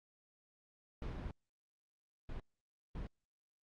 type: noise bursts at uneven times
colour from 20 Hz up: brown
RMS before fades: -43 dBFS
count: 3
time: 1.02-1.31 / 2.29-2.4 / 2.95-3.07 s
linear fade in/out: 2 ms
effects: low-pass 4000 Hz 12 dB/octave + Opus 48 kbps